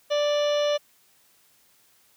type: harmonic tone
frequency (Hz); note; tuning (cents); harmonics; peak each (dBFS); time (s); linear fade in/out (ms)
587.3; D5; 0; 1 / 2 / 3 / 4 / 5 / 6 / 7 / 9 / 10; -21 / -35 / -39 / -41 / -34 / -36 / -41 / -46 / -44; 0.1-0.78; 20
effects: white hiss -61 dBFS RMS until 2.16 s + high-pass 60 Hz 12 dB/octave